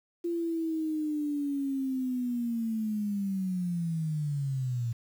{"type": "linear sweep", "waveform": "sine", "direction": "down", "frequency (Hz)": [344.6, 115], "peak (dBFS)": -28, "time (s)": [0.24, 4.93], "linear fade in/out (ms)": 10, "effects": ["9-bit"]}